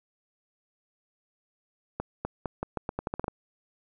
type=accelerating click train; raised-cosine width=1 ms; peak=-16 dBFS; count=12; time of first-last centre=2-3.281 s; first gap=250 ms; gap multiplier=0.83; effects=none